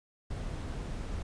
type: noise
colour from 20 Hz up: brown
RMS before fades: -37 dBFS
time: 0.3-1.23 s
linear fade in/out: 10 ms
effects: resampled to 22050 Hz